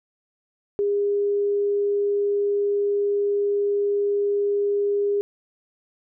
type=tone; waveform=sine; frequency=406.3 Hz; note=G#4; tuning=38 cents flat; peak=-19 dBFS; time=0.79-5.21 s; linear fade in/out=0 ms; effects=none